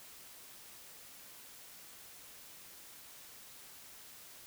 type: silence
effects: white hiss -54 dBFS RMS until 4.46 s